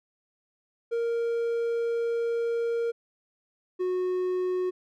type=tone pair in turn; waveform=triangle; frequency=465.9 / 366 Hz; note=A#4 / F#4; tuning=-1 / -19 cents; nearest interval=major third; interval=418 cents; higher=first; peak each=-23 dBFS; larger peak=neither; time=0.91-2.92 / 3.79-4.71 s; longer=first; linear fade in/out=20 ms; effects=none